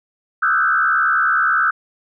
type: tone with frequency modulation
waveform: sine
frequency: 1416 Hz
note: F6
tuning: 23 cents sharp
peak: -13 dBFS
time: 0.42-1.71 s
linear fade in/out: 10 ms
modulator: 70.7 Hz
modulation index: 2.3
effects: none